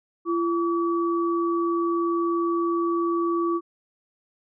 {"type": "tone pair together", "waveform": "sine", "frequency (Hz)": [340.1, 1143.1], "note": ["F4", "D6"], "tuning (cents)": [-46, -47], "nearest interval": "octave + major sixth", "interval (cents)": 2099, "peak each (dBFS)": [-22, -27], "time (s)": [0.25, 3.61], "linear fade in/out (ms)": 50, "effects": []}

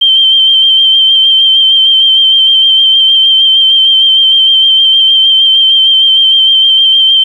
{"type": "tone with vibrato", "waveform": "sine", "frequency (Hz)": 3136, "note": "G7", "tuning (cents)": 0, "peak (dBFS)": -3, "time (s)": [0.01, 7.24], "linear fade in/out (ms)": 10, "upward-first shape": "sine", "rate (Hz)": 6.5, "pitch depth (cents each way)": 27, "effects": ["7-bit"]}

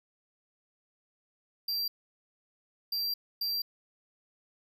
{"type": "tone bursts at uneven times", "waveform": "square", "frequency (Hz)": 4724, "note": "D8", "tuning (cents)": 9, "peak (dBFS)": -30, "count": 3, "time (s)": [[1.68, 1.88], [2.92, 3.14], [3.41, 3.62]], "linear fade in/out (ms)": 5, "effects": []}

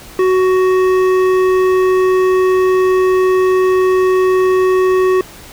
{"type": "tone with hard clipping", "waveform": "sine", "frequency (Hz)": 372.1, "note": "F#4", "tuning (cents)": 10, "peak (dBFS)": -11, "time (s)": [0.19, 5.21], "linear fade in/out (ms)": 2, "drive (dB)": 11, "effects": ["pink hiss -36 dBFS RMS until 5.52 s"]}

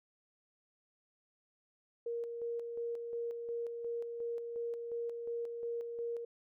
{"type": "tone with tremolo", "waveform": "sine", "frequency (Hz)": 469, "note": "A#4", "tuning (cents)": 11, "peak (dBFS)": -35, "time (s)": [2.06, 6.25], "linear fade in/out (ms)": 5, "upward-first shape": "square", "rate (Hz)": 2.8, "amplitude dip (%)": 40, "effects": []}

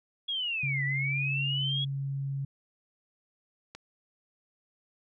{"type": "linear two-way sweep", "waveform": "sine", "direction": "down then up", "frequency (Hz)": [3354, 1929, 3354], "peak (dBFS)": -29, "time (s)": [0.28, 1.85], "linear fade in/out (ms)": 10, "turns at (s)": 0.84}
{"type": "tone", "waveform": "sine", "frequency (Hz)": 137.8, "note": "C#3", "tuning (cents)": -10, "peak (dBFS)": -30, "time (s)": [0.63, 2.45], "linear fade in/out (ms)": 5}
{"type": "click", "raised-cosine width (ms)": 0.2, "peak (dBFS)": -25, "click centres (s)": 3.75}
{"effects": []}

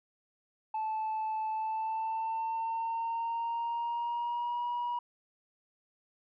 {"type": "tone with pitch glide", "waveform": "sine", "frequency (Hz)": [873, 963.1], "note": ["A5", "B5"], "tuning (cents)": [-14, -44], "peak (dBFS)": -29, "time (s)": [0.74, 4.99], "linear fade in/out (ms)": 5, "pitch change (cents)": 170, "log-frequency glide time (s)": [1.5, 4.65], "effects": ["tanh soft clip ceiling -29 dBFS"]}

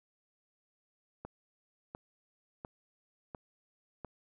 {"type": "click train", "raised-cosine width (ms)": 1, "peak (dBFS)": -28, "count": 5, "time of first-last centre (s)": [1.25, 4.047], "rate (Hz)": 1.43, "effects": []}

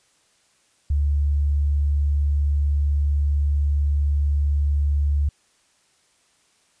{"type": "tone", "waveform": "sine", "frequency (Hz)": 72.2, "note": "D2", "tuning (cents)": -29, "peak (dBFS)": -17, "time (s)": [0.9, 5.29], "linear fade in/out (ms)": 5, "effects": ["white hiss -62 dBFS RMS until 6.8 s", "resampled to 22050 Hz"]}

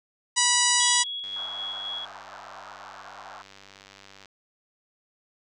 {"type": "harmonic tone", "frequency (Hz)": 976, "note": "B5", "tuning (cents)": -21, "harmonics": [1, 2, 3, 4, 5, 6, 7, 8, 9], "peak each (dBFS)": [-28, -28, -28, -28, -28, -28, -28, -28, -28], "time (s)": [0.36, 1.04], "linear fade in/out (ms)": 20}
{"type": "tone with tremolo", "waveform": "sine", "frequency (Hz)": 3340, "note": "G#7", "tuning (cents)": 9, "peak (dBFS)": -30, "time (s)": [0.8, 2.05], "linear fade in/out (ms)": 2, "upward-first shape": "square", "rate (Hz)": 3.8, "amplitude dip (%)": 25}
{"type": "click train", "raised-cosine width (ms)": 0.2, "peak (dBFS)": -30, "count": 297, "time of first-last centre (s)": [1.24, 4.257], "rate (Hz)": 98.1}
{"type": "band-pass noise", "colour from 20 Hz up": "pink", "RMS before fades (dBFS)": -44, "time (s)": [1.36, 3.42], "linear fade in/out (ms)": 2, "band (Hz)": [650, 1600], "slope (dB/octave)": 48}
{"effects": []}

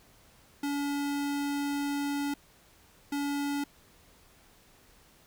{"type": "tone bursts at uneven times", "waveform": "square", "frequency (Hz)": 285.1, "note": "C#4", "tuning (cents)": 49, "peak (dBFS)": -30, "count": 2, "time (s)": [[0.63, 2.34], [3.12, 3.64]], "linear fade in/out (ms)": 5, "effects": ["pink hiss -60 dBFS RMS until 5.26 s"]}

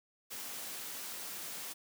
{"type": "noise", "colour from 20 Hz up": "white", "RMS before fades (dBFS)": -43, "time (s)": [0.3, 1.74], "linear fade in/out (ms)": 20, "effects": ["high-pass 150 Hz 12 dB/octave"]}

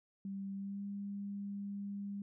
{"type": "tone with pitch glide", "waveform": "sine", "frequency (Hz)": [196, 200.8], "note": ["G3", "G3"], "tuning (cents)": [0, 42], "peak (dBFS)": -39, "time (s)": [0.25, 2.22], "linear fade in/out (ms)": 2, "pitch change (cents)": 42, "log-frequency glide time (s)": [0.55, 0.84], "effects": []}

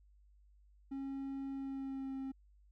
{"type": "tone with pitch glide", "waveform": "triangle", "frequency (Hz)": [272.2, 267.4], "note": ["C#4", "C4"], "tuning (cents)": [-31, 38], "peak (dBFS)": -37, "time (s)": [0.91, 2.32], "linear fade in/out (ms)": 10, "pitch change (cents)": -31, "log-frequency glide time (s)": [1.52, 2.15], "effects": ["added 50 Hz sine -62 dBFS peak until 2.71 s"]}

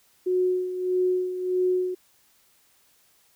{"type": "tone with tremolo", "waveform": "sine", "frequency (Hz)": 366, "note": "F#4", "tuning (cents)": -19, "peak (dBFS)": -19, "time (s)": [0.26, 1.95], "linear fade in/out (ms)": 10, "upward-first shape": "sine", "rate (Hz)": 1.6, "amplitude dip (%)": 65, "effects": ["white hiss -62 dBFS RMS until 3.35 s"]}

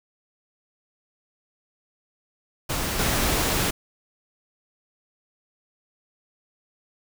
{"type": "noise with level steps", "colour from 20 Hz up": "pink", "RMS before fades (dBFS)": [-27, -23], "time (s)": [2.69, 3.71], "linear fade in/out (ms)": 10, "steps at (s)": 2.99, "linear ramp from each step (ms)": 2, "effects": []}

